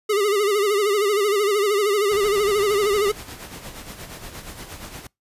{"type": "tone with vibrato", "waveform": "square", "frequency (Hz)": 410, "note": "G#4", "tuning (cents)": -22, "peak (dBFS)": -18, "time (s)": [0.09, 3.12], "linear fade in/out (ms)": 10, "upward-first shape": "sine", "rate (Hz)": 13, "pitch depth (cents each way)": 86}
{"type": "noise with tremolo", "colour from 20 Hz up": "pink", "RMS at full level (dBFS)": -35, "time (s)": [2.11, 5.07], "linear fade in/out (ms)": 5, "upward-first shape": "sine", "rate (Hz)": 8.5, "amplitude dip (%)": 55}
{"effects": ["noise-tail reverb RT60 0.2 s tail -26 dB re dry", "resampled to 32000 Hz"]}